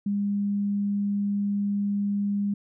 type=tone; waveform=sine; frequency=202.4 Hz; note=G#3; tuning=44 cents flat; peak=-23 dBFS; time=0.06-2.54 s; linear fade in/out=5 ms; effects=none